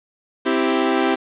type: chord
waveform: sawtooth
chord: C major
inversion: none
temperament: equal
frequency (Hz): 261.6 / 329.6 / 392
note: C4 / E4 / G4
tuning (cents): 0 / 0 / 0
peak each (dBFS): -17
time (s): 0.45-1.16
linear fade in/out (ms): 20
effects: resampled to 8000 Hz + 7-bit